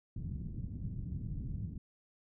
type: low-pass noise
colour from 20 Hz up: white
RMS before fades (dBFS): -40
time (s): 0.16-1.78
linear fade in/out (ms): 5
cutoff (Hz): 170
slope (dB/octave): 24
effects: none